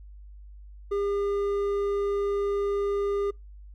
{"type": "tone with hard clipping", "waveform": "sine", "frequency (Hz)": 403.1, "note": "G4", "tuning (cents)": 48, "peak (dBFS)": -26, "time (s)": [0.91, 3.31], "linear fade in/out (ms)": 10, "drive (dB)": 6, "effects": ["noise-tail reverb RT60 0.2 s tail -26 dB re dry", "added 50 Hz sine -43 dBFS peak until 3.74 s"]}